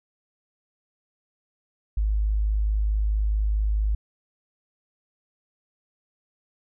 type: tone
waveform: sine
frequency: 52.3 Hz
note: G#1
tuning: 13 cents sharp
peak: -20 dBFS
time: 1.97-3.95 s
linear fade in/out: 5 ms
effects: none